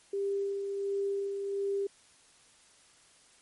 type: tone with tremolo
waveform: sine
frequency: 397.3 Hz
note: G4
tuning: 23 cents sharp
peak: -28 dBFS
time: 0.13-1.87 s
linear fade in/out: 5 ms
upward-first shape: sine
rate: 1.4 Hz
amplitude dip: 40%
effects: white hiss -61 dBFS RMS until 3.41 s + MP3 48 kbps